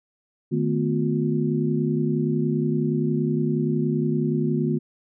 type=tone cluster; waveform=sine; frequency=152.4 / 218.8 / 249.5 / 358.6 Hz; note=D#3 / A3 / B3 / F4; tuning=-36 / -9 / +18 / +46 cents; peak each=-24 / -26 / -26 / -27 dBFS; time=0.51-4.79 s; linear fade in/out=20 ms; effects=none